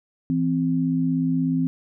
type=tone pair together; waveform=sine; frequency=164.55 / 261.2 Hz; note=E3 / C4; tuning=-3 / -3 cents; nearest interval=minor sixth; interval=800 cents; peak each=-23 / -21 dBFS; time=0.3-1.67 s; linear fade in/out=0 ms; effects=none